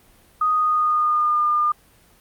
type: tone with pitch glide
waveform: sine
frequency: 1244.5 to 1207 Hz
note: D#6 to D6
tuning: 0 to +47 cents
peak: -16 dBFS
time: 0.41-1.72 s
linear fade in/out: 5 ms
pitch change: -53 cents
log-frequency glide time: 0.52-1.44 s
effects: pink hiss -54 dBFS RMS until 2.2 s + Opus 32 kbps